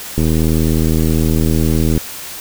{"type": "click train", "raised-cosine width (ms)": 3, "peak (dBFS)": -3, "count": 144, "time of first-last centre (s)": [0.18, 1.976], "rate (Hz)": 79.6, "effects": ["white hiss -29 dBFS RMS until 2.4 s"]}